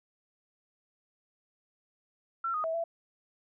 sine tone with pitch steps, 1352 / 1242 / 650 / 669 Hz, E6 / D#6 / E5 / E5, +43 / -3 / -24 / +25 cents, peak -29 dBFS, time 2.44-2.84 s, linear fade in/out 5 ms, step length 100 ms, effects none

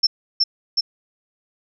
sine tone with echo, 5360 Hz, E8, 28 cents sharp, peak -11 dBFS, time 0.03-0.07 s, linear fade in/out 10 ms, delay 370 ms, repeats 2, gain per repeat -2 dB, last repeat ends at 0.81 s, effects none

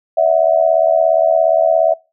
sine tone with amplitude modulation, 654 Hz, E5, 14 cents flat, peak -5 dBFS, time 0.17-1.94 s, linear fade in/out 10 ms, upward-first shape sine, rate 77.2 Hz, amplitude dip 90%, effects noise-tail reverb RT60 0.3 s tail -25 dB re dry

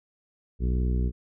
harmonic tone, 61.74 Hz, B1, in tune, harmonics 1 / 2 / 3 / 4 / 5 / 6 / 7, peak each -23 / -32 / -33 / -38 / -42 / -40 / -43 dBFS, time 0.59-1.12 s, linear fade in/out 50 ms, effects none

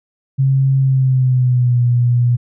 sine tone with pitch glide, 134.7 to 121.4 Hz, C#3 to B2, -49 to -29 cents, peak -10 dBFS, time 0.38-2.37 s, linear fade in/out 20 ms, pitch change -180 cents, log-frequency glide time 0.79-1.81 s, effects none

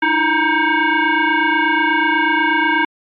sine tone with frequency modulation, 329.6 Hz, E4, in tune, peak -12 dBFS, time 0.02-2.85 s, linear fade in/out 5 ms, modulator 631 Hz, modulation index 3.1, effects MP3 64 kbps

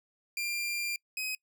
sawtooth tone pair in turn, 2386 / 2526 Hz, D7 / D#7, +27 / +26 cents, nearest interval minor second, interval 99 cents, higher second, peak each -28 / -29 dBFS, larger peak first, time 0.37-0.96 / 1.17-1.35 s, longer first, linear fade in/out 2 ms, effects noise-tail reverb RT60 0.1 s tail -25 dB re dry

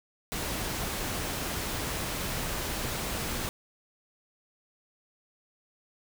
pink noise, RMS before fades -33 dBFS, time 0.32-3.49 s, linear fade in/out 0 ms, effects none

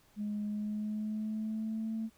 sine tone with pitch glide, 208.6 to 222.3 Hz, G#3 to A3, +8 to +18 cents, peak -32 dBFS, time 0.16-2.1 s, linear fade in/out 50 ms, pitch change +110 cents, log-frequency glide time 0.45-1.93 s, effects tanh soft clip ceiling -29 dBFS + pink hiss -66 dBFS RMS until 2.17 s

